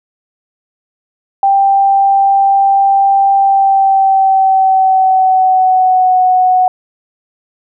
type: tone with pitch glide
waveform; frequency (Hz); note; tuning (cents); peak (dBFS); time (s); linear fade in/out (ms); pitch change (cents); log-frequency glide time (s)
sine; 787 to 738.6; G5 to F#5; +7 to -3; -6; 1.43-6.68; 2; -110; 3.36-6.19
effects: none